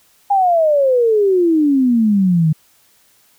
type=exponential sweep; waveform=sine; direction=down; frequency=817 to 152 Hz; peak=-10 dBFS; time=0.3-2.53 s; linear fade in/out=10 ms; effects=white hiss -54 dBFS RMS until 3.38 s